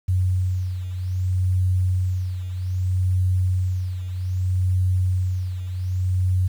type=beating tone pair; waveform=sine; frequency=92 / 92.63 Hz; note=F#2 / F#2; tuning=-9 / +2 cents; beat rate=0.63 Hz; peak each=-20 / -26 dBFS; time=0.08-6.48 s; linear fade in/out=10 ms; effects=8-bit